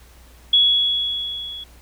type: tone with level ramp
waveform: sine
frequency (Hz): 3363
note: G#7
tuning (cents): +21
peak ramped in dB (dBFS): -10 to -31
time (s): 0.53-1.64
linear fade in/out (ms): 5
effects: added 60 Hz sine -46 dBFS peak until 1.81 s + pink hiss -51 dBFS RMS until 1.81 s